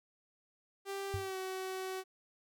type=tone with pitch glide; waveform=sawtooth; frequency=393.6 to 376.7 Hz; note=G4 to F#4; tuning=+7 to +31 cents; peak=-34 dBFS; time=0.85-2.04 s; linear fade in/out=50 ms; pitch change=-76 cents; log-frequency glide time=1.14-1.37 s
type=tone with exponential decay; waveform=sine; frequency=97 Hz; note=G2; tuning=18 cents flat; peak=-31 dBFS; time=1.14-1.31 s; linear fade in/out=0 ms; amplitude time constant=36 ms
effects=none